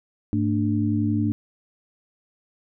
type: tone cluster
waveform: sine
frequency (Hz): 104.3 / 223.8 / 295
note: G#2 / A3 / D4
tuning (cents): +8 / +30 / +8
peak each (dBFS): -24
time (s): 0.33-1.32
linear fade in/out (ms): 0
effects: none